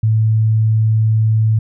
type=tone; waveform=sine; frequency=110 Hz; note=A2; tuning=in tune; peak=-10 dBFS; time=0.03-1.59 s; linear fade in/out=5 ms; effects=none